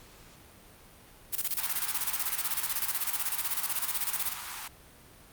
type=noise with tremolo; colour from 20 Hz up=blue; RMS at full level=-29 dBFS; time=1.32-4.34 s; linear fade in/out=20 ms; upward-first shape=square; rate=16 Hz; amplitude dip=80%
type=high-pass noise; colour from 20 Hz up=pink; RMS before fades=-39 dBFS; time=1.58-4.68 s; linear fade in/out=5 ms; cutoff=820 Hz; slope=48 dB/octave
effects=pink hiss -54 dBFS RMS until 5.32 s + Opus 48 kbps